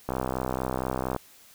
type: click train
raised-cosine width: 1 ms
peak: -14 dBFS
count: 70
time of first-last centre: 0.09-1.163 s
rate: 64.3 Hz
effects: white hiss -54 dBFS RMS until 1.54 s